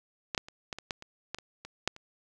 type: clicks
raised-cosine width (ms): 0.2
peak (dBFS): -14 / -10 / -29 / -18 / -23 / -15 / -27 / -17 / -26 / -25 / -9 / -30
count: 12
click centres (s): 0.348 / 0.378 / 0.485 / 0.728 / 0.786 / 0.908 / 1.024 / 1.346 / 1.386 / 1.65 / 1.876 / 1.964
effects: none